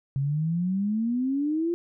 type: exponential sweep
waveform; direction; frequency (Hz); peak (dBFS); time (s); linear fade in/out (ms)
sine; up; 133.9 to 349.2; -23; 0.16-1.74; 0
effects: none